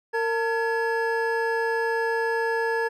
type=tone cluster; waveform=triangle; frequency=459 / 899 / 1693 Hz; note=A#4 / A5 / G#6; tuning=-27 / +37 / +33 cents; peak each=-23 / -27 / -26 dBFS; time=0.13-2.89 s; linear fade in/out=20 ms; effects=none